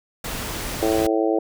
pink noise, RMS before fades -29 dBFS, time 0.24-1.07 s, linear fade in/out 5 ms
harmonic tone, 110 Hz, A2, in tune, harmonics 3 / 4 / 5 / 6 / 7, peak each -21 / -23 / -25 / -27 / -28 dBFS, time 0.82-1.39 s, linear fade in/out 5 ms
effects none

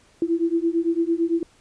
sine beating tone pair, 330 / 338.9 Hz, E4 / E4, +2 / +48 cents, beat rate 8.9 Hz, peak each -22 dBFS, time 0.22-1.43 s, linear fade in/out 2 ms, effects pink hiss -57 dBFS RMS until 1.6 s + resampled to 22050 Hz

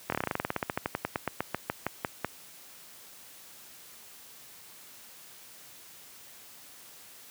slowing click train, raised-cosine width 0.5 ms, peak -13 dBFS, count 27, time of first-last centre 0.1-2.246 s, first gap 23 ms, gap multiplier 1.09, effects white hiss -51 dBFS RMS until 7.3 s + high-pass 80 Hz 12 dB/octave

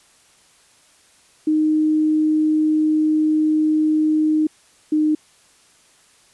sine tone pair in turn, 309.3 / 306.8 Hz, D#4 / D#4, -10 / -24 cents, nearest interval unison, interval 14 cents, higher first, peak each -14 / -14 dBFS, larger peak neither, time 1.47-4.47 / 4.92-5.15 s, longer first, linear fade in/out 5 ms, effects white hiss -54 dBFS RMS until 6.33 s + resampled to 24000 Hz

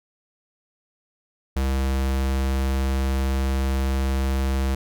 square tone, 66.7 Hz, C2, 34 cents sharp, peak -21 dBFS, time 1.56-4.75 s, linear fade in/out 5 ms, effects none

